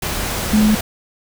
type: tone in noise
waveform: sine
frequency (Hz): 213.7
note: G#3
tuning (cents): +50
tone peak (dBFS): -10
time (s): 0.53-0.75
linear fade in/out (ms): 5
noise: pink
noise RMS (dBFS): -22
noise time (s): 0.02-0.81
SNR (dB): +9
effects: none